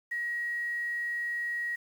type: tone with quantisation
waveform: sine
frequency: 1900 Hz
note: A#6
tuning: 33 cents sharp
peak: -30 dBFS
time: 0.11-1.76 s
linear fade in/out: 10 ms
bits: 9
effects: none